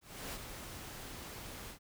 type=noise with ADSR envelope; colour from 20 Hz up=pink; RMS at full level=-41 dBFS; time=0.01-1.79 s; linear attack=320 ms; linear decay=42 ms; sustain=-6 dB; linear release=91 ms; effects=none